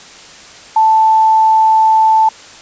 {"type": "tone", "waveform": "sine", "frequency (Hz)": 880, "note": "A5", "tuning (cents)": 0, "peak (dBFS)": -6, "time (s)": [0.76, 2.29], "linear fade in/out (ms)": 5, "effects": ["white hiss -36 dBFS RMS until 2.61 s", "resampled to 16000 Hz"]}